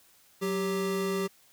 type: tone pair together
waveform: square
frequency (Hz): 186.39 / 392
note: F#3 / G4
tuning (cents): +13 / 0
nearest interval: octave + minor second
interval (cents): 1287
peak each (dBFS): -33 / -30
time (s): 0.41-1.28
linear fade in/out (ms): 20
effects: white hiss -61 dBFS RMS until 1.52 s